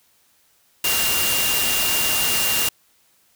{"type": "tone in noise", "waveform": "sine", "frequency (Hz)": 2794, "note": "F7", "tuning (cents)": 0, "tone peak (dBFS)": -24, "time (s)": [0.84, 2.69], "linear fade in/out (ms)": 5, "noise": "white", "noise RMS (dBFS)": -21, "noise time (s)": [0.84, 2.69], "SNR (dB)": -6, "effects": ["white hiss -60 dBFS RMS until 3.35 s"]}